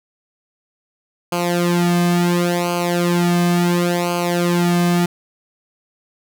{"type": "tone with flanger", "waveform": "sawtooth", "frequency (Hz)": 174.61, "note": "F3", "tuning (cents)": 0, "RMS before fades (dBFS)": -17, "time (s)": [1.32, 5.06], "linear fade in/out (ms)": 5, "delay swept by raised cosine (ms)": [0.54, 2.14], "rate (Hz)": 0.71, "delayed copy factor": -0.9, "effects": []}